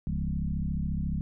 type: tone with frequency modulation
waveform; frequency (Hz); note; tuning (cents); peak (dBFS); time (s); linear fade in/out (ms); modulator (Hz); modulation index
sine; 113.2; A2; +50; -27; 0.07-1.21; 0; 34.2; 2.8
effects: none